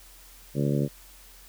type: harmonic tone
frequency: 71.4 Hz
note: D2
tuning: 48 cents flat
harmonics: 2 / 3 / 4 / 5 / 6 / 7 / 8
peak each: -25 / -29 / -31 / -33 / -35 / -36 / -37 dBFS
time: 0.54-0.89 s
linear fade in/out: 50 ms
effects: added 43 Hz sine -52 dBFS peak until 1.48 s + white hiss -52 dBFS RMS until 1.48 s